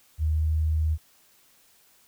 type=tone with pitch glide; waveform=sine; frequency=77.78 to 78.32 Hz; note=D#2 to D#2; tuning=0 to +12 cents; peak=-21 dBFS; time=0.18-0.98 s; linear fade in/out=50 ms; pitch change=+12 cents; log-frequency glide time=0.31-0.51 s; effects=white hiss -60 dBFS RMS until 2.07 s